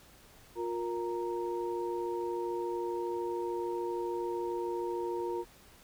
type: tone cluster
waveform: sine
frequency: 355.3 / 468.4 / 930 Hz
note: F4 / A#4 / A#5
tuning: +30 / +8 / -4 cents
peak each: -34 / -38 / -39 dBFS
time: 0.55-5.45 s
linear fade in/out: 50 ms
effects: pink hiss -58 dBFS RMS until 5.83 s